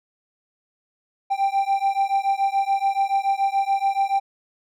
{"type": "beating tone pair", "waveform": "triangle", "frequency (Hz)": [784, 791], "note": ["G5", "G5"], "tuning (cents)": [0, 15], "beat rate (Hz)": 7, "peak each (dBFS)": [-20, -20], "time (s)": [1.3, 4.2], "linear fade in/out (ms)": 20, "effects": []}